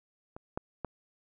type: clicks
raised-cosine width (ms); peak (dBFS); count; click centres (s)
1; -29 / -19 / -20; 3; 0.365 / 0.575 / 0.847
effects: none